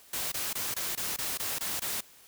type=noise bursts; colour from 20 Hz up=white; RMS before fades=-33 dBFS; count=9; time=0.13-2.008 s; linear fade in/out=5 ms; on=190 ms; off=21 ms; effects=white hiss -56 dBFS RMS until 2.27 s